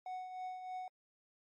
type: tone with tremolo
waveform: triangle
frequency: 740 Hz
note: F#5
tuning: in tune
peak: -37 dBFS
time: 0.06-0.88 s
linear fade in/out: 2 ms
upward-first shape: triangle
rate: 3.2 Hz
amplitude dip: 55%
effects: MP3 32 kbps